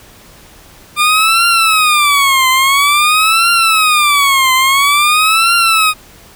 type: tone with vibrato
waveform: 20% pulse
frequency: 1196 Hz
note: D6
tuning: 31 cents sharp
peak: -3 dBFS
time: 0.96-5.94 s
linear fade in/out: 50 ms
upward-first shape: triangle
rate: 0.49 Hz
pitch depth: 260 cents each way
effects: pink hiss -40 dBFS RMS until 6.35 s